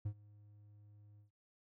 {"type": "tone with ADSR envelope", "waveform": "triangle", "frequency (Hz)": 103.83, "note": "G#2", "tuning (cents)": 0, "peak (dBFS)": -32, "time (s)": [0.05, 1.31], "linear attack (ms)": 10, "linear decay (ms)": 73, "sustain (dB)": -24, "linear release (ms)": 120, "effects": []}